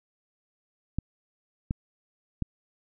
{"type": "clicks", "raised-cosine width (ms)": 5, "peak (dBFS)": -15, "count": 3, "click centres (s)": [0.986, 1.709, 2.423], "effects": []}